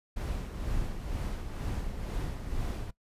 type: noise with tremolo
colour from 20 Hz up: brown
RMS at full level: -32 dBFS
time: 0.16-2.91 s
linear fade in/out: 10 ms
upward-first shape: sine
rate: 2.1 Hz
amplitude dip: 50%
effects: noise-tail reverb RT60 0.1 s tail -20 dB re dry + resampled to 32000 Hz